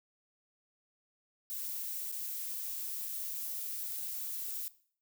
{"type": "noise with dropouts", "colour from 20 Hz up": "violet", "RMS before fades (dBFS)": -39, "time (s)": [1.5, 4.68], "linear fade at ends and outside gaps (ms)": 0, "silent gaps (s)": [[2.116, 2.124], [3.086, 3.09]], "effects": ["noise-tail reverb RT60 0.5 s tail -18 dB re dry"]}